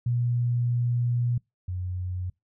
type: tone pair in turn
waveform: sine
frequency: 120.8 / 90.92 Hz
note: B2 / F#2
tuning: -38 / -30 cents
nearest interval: perfect fourth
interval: 492 cents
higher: first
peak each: -22 / -28 dBFS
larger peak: first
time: 0.06-1.38 / 1.68-2.3 s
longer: first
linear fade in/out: 5 ms
effects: noise-tail reverb RT60 0.2 s tail -26 dB re dry